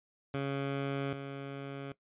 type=tone pair in turn; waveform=15% pulse; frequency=138.59 / 138.59 Hz; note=C#3 / C#3; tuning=0 / 0 cents; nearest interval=unison; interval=0 cents; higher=neither; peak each=-26 / -33 dBFS; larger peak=first; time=0.34-1.13 / 1.13-1.92 s; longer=neither; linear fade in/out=2 ms; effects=noise-tail reverb RT60 0.1 s tail -18 dB re dry + resampled to 8000 Hz